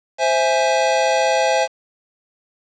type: chord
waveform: square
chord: C augmented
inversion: none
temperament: equal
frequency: 523.3 / 659.3 / 830.6 Hz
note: C5 / E5 / G#5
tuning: 0 / 0 / 0 cents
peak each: -20 dBFS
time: 0.18-1.68 s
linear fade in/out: 50 ms
effects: resampled to 16000 Hz + 7-bit